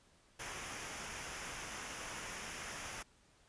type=noise with comb filter; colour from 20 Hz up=pink; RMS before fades=-45 dBFS; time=0.39-3.03 s; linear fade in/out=10 ms; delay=0.24 ms; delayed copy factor=-0.6; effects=pink hiss -68 dBFS RMS until 3.48 s + resampled to 22050 Hz